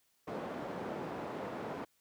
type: band-pass noise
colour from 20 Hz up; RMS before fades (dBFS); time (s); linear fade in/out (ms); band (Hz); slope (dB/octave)
white; -41; 0.27-1.85; 10; 160 to 690; 12
effects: white hiss -74 dBFS RMS until 2 s